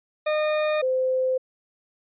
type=tone pair in turn; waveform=40% pulse / sine; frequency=611 / 516.5 Hz; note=D#5 / C5; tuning=-32 / -22 cents; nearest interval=minor third; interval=290 cents; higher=first; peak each=-20 dBFS; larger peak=neither; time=0.26-0.82 / 0.82-1.38 s; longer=neither; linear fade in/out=10 ms; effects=resampled to 8000 Hz